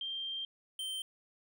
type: tone pair in turn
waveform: sine / square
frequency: 3171 / 3120 Hz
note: G7 / G7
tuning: +19 / -9 cents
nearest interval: unison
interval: 28 cents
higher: first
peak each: -36 / -37 dBFS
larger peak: first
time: 0.01-0.45 / 0.79-1.02 s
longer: first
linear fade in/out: 2 ms
effects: none